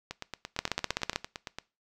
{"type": "two click trains", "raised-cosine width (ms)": 0.2, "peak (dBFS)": [-19, -10], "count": [14, 10], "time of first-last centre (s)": [[0.11, 1.586], [0.59, 1.16]], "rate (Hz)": [8.81, 15.8], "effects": ["noise-tail reverb RT60 0.3 s tail -21 dB re dry"]}